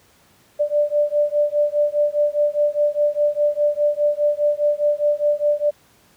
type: beating tone pair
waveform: sine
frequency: 587.3 / 592.2 Hz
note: D5 / D5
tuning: 0 / +14 cents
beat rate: 4.9 Hz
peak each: -19 dBFS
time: 0.59-5.71 s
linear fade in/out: 20 ms
effects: pink hiss -55 dBFS RMS until 6.16 s + high-pass 80 Hz 12 dB/octave